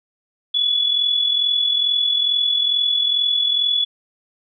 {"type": "tone with amplitude modulation", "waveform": "sine", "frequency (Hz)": 3415, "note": "G#7", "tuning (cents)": 48, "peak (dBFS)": -13, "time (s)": [0.54, 3.85], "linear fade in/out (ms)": 10, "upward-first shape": "sine", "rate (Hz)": 42.3, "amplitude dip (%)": 55, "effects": []}